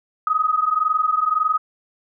sine tone pair together, 1244.5 / 1266.3 Hz, D#6 / D#6, 0 / +30 cents, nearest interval unison, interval 30 cents, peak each -20 / -19 dBFS, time 0.27-1.58 s, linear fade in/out 2 ms, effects none

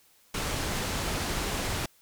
pink low-pass noise, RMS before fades -31 dBFS, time 0.34-1.86 s, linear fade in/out 5 ms, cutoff 10000 Hz, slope 12 dB/octave, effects white hiss -62 dBFS RMS until 2.01 s

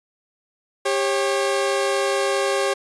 sawtooth tone pair together, 396.4 / 546 Hz, G4 / C#5, +19 / -26 cents, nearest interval tritone, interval 555 cents, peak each -18 dBFS, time 0.85-2.74 s, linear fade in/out 10 ms, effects resampled to 24000 Hz

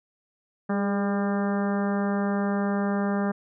harmonic tone with a mistuned harmonic, 200 Hz, G3, 35 cents sharp, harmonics 1 / 2 / 3 / 4 / 5 / 6 / 7 / 8 / 9, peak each -24 / -32 / -33 / -35 / -40 / -37 / -41 / -39 / -44 dBFS, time 0.69-3.32 s, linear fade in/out 10 ms, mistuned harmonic 2, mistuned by +33 cents, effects none

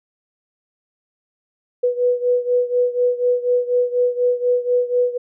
sine beating tone pair, 490.8 / 494.9 Hz, B4 / B4, -11 / +4 cents, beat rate 4.1 Hz, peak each -17 / -20 dBFS, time 1.83-5.18 s, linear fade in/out 10 ms, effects none

